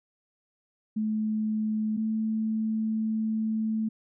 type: tone pair in turn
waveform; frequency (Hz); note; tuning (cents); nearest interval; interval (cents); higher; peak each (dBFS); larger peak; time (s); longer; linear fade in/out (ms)
sine; 216.1 / 219.5; A3 / A3; -31 / -4; unison; 27; second; -25; neither; 0.96-1.97 / 1.97-3.89; second; 10
effects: none